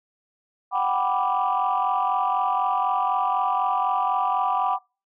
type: chord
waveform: sine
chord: G major seventh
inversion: third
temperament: equal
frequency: 740 / 784 / 987.8 / 1174.7 Hz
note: F#5 / G5 / B5 / D6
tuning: 0 / 0 / 0 / 0 cents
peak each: -25 dBFS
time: 0.71-4.79 s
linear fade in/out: 50 ms
effects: noise-tail reverb RT60 0.3 s tail -24 dB re dry + tanh soft clip ceiling -13 dBFS